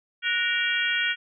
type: harmonic tone with a mistuned harmonic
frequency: 466.2 Hz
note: A#4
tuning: in tune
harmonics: 3 / 4 / 5 / 6 / 7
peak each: -27 / -28 / -29 / -30 / -30 dBFS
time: 0.22-1.16 s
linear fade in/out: 50 ms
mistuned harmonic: 3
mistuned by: +85 cents
effects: none